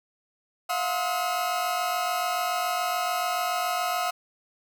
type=tone cluster; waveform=40% pulse; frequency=671 / 718 / 1044 / 1276 Hz; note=E5 / F5 / C6 / D#6; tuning=+31 / +48 / -4 / +43 cents; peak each=-34 / -27 / -36 / -29 dBFS; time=0.69-4.11 s; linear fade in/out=10 ms; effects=none